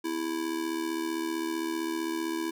square tone with amplitude modulation, 329.6 Hz, E4, in tune, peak -27 dBFS, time 0.04-2.51 s, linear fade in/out 10 ms, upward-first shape sine, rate 75.5 Hz, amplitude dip 70%, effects none

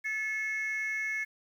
sine tone pair together, 1729 / 2178 Hz, A6 / C#7, -31 / -31 cents, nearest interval major third, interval 400 cents, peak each -33 / -30 dBFS, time 0.04-1.25 s, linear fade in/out 20 ms, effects tanh soft clip ceiling -27 dBFS + 10-bit

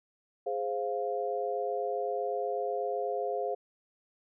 sine chord, F minor, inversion first, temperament equal, 415.3 / 523.3 / 698.5 Hz, Ab4 / C5 / F5, 0 / 0 / 0 cents, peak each -34 dBFS, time 0.46-3.55 s, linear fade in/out 10 ms, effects none

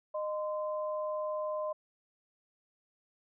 sine tone pair together, 614.2 / 1033 Hz, D#5 / C6, -23 / -22 cents, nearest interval major sixth, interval 901 cents, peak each -33 / -39 dBFS, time 0.14-1.73 s, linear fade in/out 10 ms, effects none

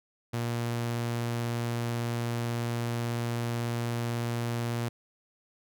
sawtooth tone, 118.1 Hz, A#2, 23 cents sharp, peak -25 dBFS, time 0.33-4.89 s, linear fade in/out 10 ms, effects none

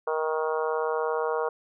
harmonic tone, 157.2 Hz, D#3, 18 cents sharp, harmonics 3 / 4 / 5 / 6 / 7 / 8 / 9, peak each -27 / -33 / -35 / -34 / -34 / -39 / -38 dBFS, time 0.07-1.49 s, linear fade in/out 5 ms, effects none

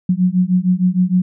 sine beating tone pair, 179 / 185.5 Hz, F3 / F#3, +43 / +5 cents, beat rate 6.5 Hz, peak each -15 / -15 dBFS, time 0.09-1.22 s, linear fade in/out 5 ms, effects none

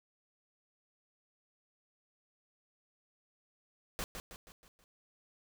pink noise with echo, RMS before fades -38 dBFS, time 3.99-4.04 s, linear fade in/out 0 ms, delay 160 ms, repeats 5, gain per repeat -6 dB, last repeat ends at 4.84 s, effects none

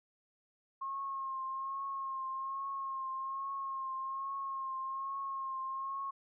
sine tone with vibrato, 1076 Hz, C6, 48 cents sharp, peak -36 dBFS, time 0.81-6.11 s, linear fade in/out 10 ms, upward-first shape triangle, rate 1.2 Hz, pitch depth 35 cents each way, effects none

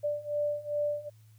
sine beating tone pair, 587.3 / 589.8 Hz, D5 / D5, 0 / +7 cents, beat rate 2.5 Hz, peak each -33 / -31 dBFS, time 0.03-1.1 s, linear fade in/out 20 ms, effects added 109 Hz sine -54 dBFS peak until 1.38 s + white hiss -69 dBFS RMS until 1.38 s

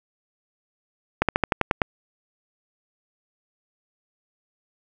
slowing click train, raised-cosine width 0.5 ms, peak -3 dBFS, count 8, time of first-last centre 1.22-1.818 s, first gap 67 ms, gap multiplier 1.08, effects none

